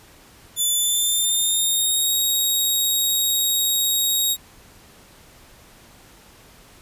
10% pulse tone with pitch glide, 3500 to 3773 Hz, A7 to A#7, -10 to +20 cents, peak -11 dBFS, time 0.56-4.37 s, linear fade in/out 50 ms, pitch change +130 cents, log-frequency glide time 0.75-2.13 s, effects pink hiss -49 dBFS RMS until 6.81 s + resampled to 32000 Hz

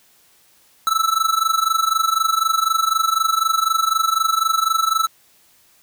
square tone with amplitude modulation, 1317 Hz, E6, 2 cents flat, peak -13 dBFS, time 0.87-5.07 s, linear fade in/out 0 ms, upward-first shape sine, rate 24 Hz, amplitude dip 85%, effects white hiss -55 dBFS RMS until 5.82 s

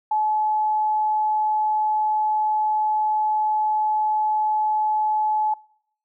sine tone, 857 Hz, A5, 46 cents flat, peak -18 dBFS, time 0.11-5.54 s, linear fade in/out 5 ms, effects noise-tail reverb RT60 0.7 s tail -26 dB re dry

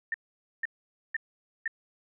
sine tone bursts, 1807 Hz, A6, 46 cents sharp, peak -27 dBFS, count 4, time 0.12-1.678 s, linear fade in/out 2 ms, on 22 ms, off 490 ms, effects none

